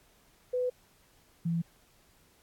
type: tone pair in turn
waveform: sine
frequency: 499.4 / 167.72 Hz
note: B4 / E3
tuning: +19 / +30 cents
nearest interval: octave + perfect fifth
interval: 1889 cents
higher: first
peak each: -27 dBFS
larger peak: neither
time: 0.53-0.7 / 1.45-1.62 s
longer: neither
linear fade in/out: 10 ms
effects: pink hiss -64 dBFS RMS until 2.42 s + AAC 64 kbps